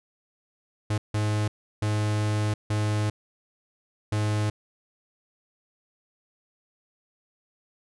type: tone bursts at uneven times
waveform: 45% pulse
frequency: 106 Hz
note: G#2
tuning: 36 cents sharp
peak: -23 dBFS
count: 5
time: 0.9-0.98 / 1.14-1.48 / 1.82-2.54 / 2.7-3.1 / 4.12-4.5 s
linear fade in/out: 5 ms
effects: resampled to 24000 Hz